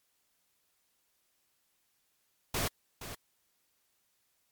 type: noise with echo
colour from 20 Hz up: pink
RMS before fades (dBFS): -32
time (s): 2.54-2.68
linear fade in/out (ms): 5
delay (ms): 470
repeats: 1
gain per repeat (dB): -11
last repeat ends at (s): 3.15
effects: white hiss -75 dBFS RMS until 4.51 s + MP3 96 kbps